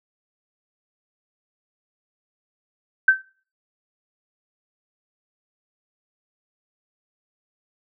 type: tone with exponential decay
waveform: sine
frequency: 1546 Hz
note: G6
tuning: 24 cents flat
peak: -7 dBFS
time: 3.08-3.22 s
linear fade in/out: 5 ms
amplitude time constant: 30 ms
effects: noise-tail reverb RT60 0.4 s tail -20 dB re dry